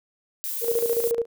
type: noise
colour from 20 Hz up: violet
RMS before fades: -30 dBFS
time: 0.44-1.11 s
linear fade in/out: 0 ms
type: tone with tremolo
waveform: sine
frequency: 466.2 Hz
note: A#4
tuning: in tune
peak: -19 dBFS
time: 0.61-1.26 s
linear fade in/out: 50 ms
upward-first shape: square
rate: 14 Hz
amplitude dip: 65%
effects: none